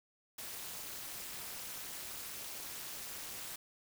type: noise with amplitude modulation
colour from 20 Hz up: white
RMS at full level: -41 dBFS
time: 0.38-3.56 s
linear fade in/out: 5 ms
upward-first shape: sine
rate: 267 Hz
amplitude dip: 90%
effects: none